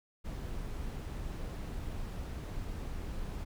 brown noise, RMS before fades -39 dBFS, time 0.24-3.45 s, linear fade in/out 20 ms, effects none

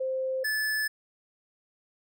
sine / square tone pair in turn, 523.3 / 1733.9 Hz, C5 / A6, 0 / -26 cents, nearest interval octave + major sixth, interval 2074 cents, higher second, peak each -27 dBFS, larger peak neither, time 0-0.44 / 0.44-0.88 s, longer neither, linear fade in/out 10 ms, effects none

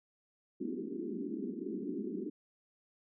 pink band-pass noise, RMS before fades -39 dBFS, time 0.6-2.3 s, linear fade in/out 10 ms, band 190 to 410 Hz, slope 96 dB/octave, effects none

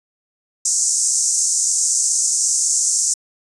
pink band-pass noise, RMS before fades -18 dBFS, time 0.65-3.14 s, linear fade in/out 5 ms, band 6100 to 8500 Hz, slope 48 dB/octave, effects resampled to 24000 Hz

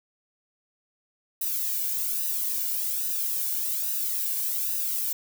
violet noise with flanger, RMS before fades -28 dBFS, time 1.41-5.13 s, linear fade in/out 5 ms, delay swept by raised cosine 0.9 to 1.57 ms, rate 1.2 Hz, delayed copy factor -0.7, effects none

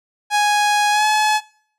sawtooth tone with pitch glide, 830.6 to 854 Hz, G#5 to G#5, 0 to +48 cents, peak -10 dBFS, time 0.3-1.41 s, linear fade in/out 50 ms, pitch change +48 cents, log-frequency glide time 0.91-1.05 s, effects noise-tail reverb RT60 0.6 s tail -24 dB re dry + low-pass 9000 Hz 12 dB/octave

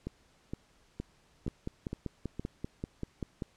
two click trains, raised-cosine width 3 ms, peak -22 / -23 dBFS, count 11 / 6, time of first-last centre 1.48-3.422 / 0.07-2.396 s, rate 5.15 / 2.15 Hz, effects pink hiss -66 dBFS RMS until 3.56 s + low-pass 8000 Hz 12 dB/octave

